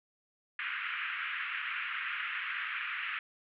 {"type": "band-pass noise", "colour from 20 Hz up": "pink", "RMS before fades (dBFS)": -37, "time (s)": [0.59, 3.19], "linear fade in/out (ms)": 2, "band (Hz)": [1300, 2800], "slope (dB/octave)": 48, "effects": []}